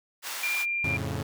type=high-pass noise; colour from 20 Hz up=pink; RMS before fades=-35 dBFS; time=0.22-0.66 s; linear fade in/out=50 ms; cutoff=1100 Hz; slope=12 dB/octave
type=tone; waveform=sine; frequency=2387 Hz; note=D7; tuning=28 cents sharp; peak=-26 dBFS; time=0.43-0.97 s; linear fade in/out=5 ms
type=chord; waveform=sawtooth; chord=F augmented; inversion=none; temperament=equal with one note detuned; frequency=87.31 / 109.49 / 138.59 Hz; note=F2 / A2 / C#3; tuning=0 / -8 / 0 cents; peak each=-30 dBFS; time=0.84-1.23 s; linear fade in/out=5 ms
effects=none